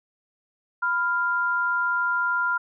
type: tone pair together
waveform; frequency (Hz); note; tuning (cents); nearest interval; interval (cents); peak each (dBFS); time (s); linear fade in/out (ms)
sine; 993.8 / 1396.9; B5 / F6; +11 / 0; tritone; 589; -27 / -22; 0.82-2.58; 10
effects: none